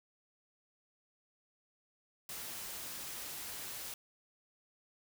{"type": "noise", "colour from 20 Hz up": "white", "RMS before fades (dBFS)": -44, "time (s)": [2.29, 3.94], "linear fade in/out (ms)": 2, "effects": []}